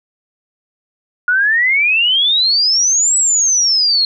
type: exponential two-way sweep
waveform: sine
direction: up then down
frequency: 1430 to 7902 to 4199 Hz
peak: -10 dBFS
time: 1.28-4.05 s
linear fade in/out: 2 ms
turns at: 3.17 s
effects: none